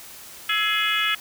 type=harmonic tone with a mistuned harmonic; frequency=420 Hz; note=G#4; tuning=19 cents sharp; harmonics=3 / 4 / 5 / 6 / 7 / 8; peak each=-27 / -27 / -27 / -27 / -27 / -27 dBFS; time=0.49-1.15 s; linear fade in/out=5 ms; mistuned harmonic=3; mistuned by=+70 cents; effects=white hiss -42 dBFS RMS until 1.2 s